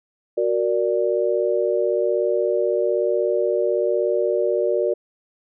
sine chord, Gb augmented, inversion none, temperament equal, 370 / 466.2 / 587.3 Hz, Gb4 / Bb4 / D5, 0 / 0 / 0 cents, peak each -22 dBFS, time 0.37-4.94 s, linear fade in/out 10 ms, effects none

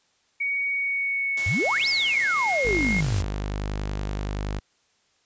sine tone with pitch glide, 2243 to 2148 Hz, C#7 to C7, +20 to +45 cents, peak -23 dBFS, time 0.4-3.01 s, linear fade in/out 10 ms, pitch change -75 cents, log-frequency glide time 0.7-2.67 s
white noise, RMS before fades -35 dBFS, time 1.37-3.22 s, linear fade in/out 5 ms
sine exponential two-way sweep, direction up then down, 77.78 to 5450 to 77.78 Hz, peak -23 dBFS, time 1.46-3.24 s, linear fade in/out 5 ms, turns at 1.88 s
sawtooth tone, 50.6 Hz, G#1, 44 cents flat, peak -23 dBFS, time 2.64-4.6 s, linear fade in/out 20 ms
effects white hiss -66 dBFS RMS until 5.25 s + resampled to 16000 Hz

